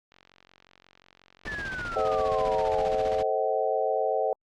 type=click train; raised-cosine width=0.2 ms; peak=-35 dBFS; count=115; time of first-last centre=0.12-2.62 s; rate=45.6 Hz
type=noise with tremolo; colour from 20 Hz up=pink; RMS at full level=-36 dBFS; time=1.45-3.23 s; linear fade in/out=5 ms; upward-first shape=square; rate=15 Hz; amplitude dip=55%
type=exponential sweep; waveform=sine; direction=down; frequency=1776 to 784 Hz; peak=-32 dBFS; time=1.47-2.89 s; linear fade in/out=5 ms
type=chord; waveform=sine; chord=A diminished seventh; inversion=none; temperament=just; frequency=440 / 528 / 633.6 / 760.3 Hz; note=A4 / C5 / Eb5 / Gb5; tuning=0 / +16 / +31 / +47 cents; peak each=-29 dBFS; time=1.96-4.33 s; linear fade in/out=2 ms
effects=low-pass 4000 Hz 12 dB/octave + Opus 48 kbps